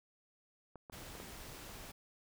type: clicks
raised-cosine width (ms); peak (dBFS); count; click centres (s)
1; -36; 4; 0.757 / 0.898 / 1.153 / 1.201
type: noise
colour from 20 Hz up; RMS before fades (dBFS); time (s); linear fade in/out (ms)
pink; -50; 0.92-1.92; 10
effects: none